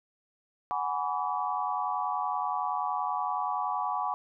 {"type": "chord", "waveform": "sine", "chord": "G# half-diminished seventh", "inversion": "third", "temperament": "equal with one note detuned", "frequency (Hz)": [740, 830.6, 987.8, 1144.5], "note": ["F#5", "G#5", "B5", "D6"], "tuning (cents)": [0, 0, 0, -45], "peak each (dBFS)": [-34, -33, -34, -33], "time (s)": [0.71, 4.14], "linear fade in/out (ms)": 0, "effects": []}